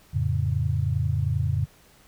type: chord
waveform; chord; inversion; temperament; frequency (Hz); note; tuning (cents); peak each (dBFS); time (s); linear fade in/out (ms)
sine; F augmented; none; equal with one note detuned; 87.31 / 110 / 139.88; F2 / A2 / C#3; 0 / 0 / +16; -26; 0.13-1.66; 20
effects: pink hiss -56 dBFS RMS until 2.07 s

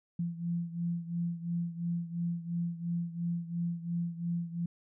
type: beating tone pair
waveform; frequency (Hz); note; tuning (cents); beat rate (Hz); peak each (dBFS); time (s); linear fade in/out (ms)
sine; 170.2 / 173.1; F3 / F3; -44 / -15; 2.9; -33 / -37; 0.19-4.66; 5
effects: none

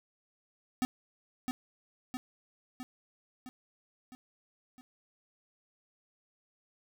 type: tone with echo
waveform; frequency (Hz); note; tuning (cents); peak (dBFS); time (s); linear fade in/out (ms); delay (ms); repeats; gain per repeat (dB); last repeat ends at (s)
square; 253.4; B3; +45; -28; 0.82-0.85; 0; 660; 6; -4; 4.81
effects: none

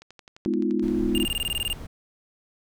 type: click train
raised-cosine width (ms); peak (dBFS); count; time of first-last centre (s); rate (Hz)
0.2; -28; 11; 0.02-0.882; 11.6
type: chord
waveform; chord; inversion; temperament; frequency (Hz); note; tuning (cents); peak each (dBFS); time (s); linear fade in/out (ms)
sine; F half-diminished seventh; first; just; 209.5 / 251.4 / 314.3 / 349.2; Ab3 / Cb4 / Eb4 / F4; +15 / +31 / +18 / 0; -27; 0.46-1.25; 0
type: noise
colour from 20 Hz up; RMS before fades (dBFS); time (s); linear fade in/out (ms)
brown; -35; 0.82-1.87; 10
type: tone bursts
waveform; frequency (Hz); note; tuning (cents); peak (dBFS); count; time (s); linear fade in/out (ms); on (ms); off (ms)
square; 2813; F7; +12; -25; 12; 1.15-1.729; 0; 29; 21
effects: none

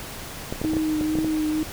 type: clicks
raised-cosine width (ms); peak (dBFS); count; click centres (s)
2; -14; 9; 0.525 / 0.616 / 0.648 / 0.735 / 0.768 / 1.011 / 1.154 / 1.187 / 1.246
type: tone with vibrato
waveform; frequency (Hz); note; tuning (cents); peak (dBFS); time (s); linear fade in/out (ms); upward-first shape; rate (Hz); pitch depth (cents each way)
sine; 311.1; D#4; 0; -21; 0.64-1.63; 0; triangle; 2.1; 28
effects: pink hiss -36 dBFS RMS until 1.72 s

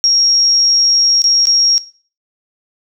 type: tone with dropouts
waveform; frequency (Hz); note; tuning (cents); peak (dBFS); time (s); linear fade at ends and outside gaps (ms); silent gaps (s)
sine; 5588; F8; 0; -8; 0.04-1.78; 0; 1.219-1.241 / 1.455-1.47
effects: noise-tail reverb RT60 0.4 s tail -17 dB re dry

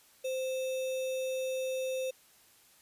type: tone with sample-and-hold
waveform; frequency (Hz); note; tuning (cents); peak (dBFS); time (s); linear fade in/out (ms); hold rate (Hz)
sine; 520; C5; -11; -31; 0.24-2.11; 10; 3150
effects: white hiss -62 dBFS RMS until 2.81 s + resampled to 32000 Hz

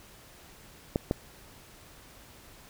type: clicks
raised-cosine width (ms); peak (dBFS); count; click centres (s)
2; -12; 2; 0.959 / 1.111
effects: pink hiss -53 dBFS RMS until 2.69 s

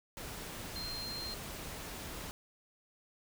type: tone in noise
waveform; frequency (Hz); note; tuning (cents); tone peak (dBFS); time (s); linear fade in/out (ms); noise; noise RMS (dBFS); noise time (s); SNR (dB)
sine; 4178; C8; -3; -40; 0.76-1.34; 0; pink; -44; 0.17-2.31; +1
effects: none

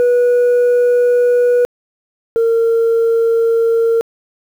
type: tone pair in turn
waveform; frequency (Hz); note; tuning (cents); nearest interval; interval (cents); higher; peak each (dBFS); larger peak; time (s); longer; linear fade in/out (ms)
sine; 487.5 / 458.6; B4 / A#4; -23 / -28; minor second; 105; first; -6 / -8; first; 0-1.65 / 2.36-4.01; neither; 0
effects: tanh soft clip ceiling -8 dBFS + 7-bit

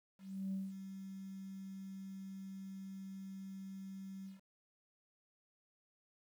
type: tone with ADSR envelope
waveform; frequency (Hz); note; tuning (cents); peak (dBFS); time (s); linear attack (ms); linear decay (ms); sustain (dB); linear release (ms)
sine; 192.6; G3; -30; -35; 0.18-4.41; 350; 190; -10; 150
effects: tanh soft clip ceiling -33 dBFS + 11-bit

